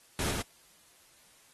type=noise with echo; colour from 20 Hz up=pink; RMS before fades=-32 dBFS; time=0.19-0.31 s; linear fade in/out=2 ms; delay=110 ms; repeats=1; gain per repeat=-3 dB; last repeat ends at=0.42 s; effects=white hiss -61 dBFS RMS until 1.53 s + AAC 32 kbps